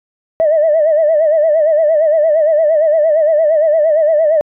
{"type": "tone with vibrato", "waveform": "sine", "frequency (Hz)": 623, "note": "D#5", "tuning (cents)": 2, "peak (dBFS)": -7, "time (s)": [0.4, 4.41], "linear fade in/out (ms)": 0, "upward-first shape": "sine", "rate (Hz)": 8.7, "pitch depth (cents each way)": 100, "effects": ["tanh soft clip ceiling -4 dBFS"]}